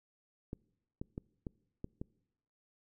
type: clicks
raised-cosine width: 3 ms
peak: -27 dBFS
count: 6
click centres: 0.531 / 1.015 / 1.179 / 1.468 / 1.844 / 2.015 s
effects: noise-tail reverb RT60 0.9 s tail -25 dB re dry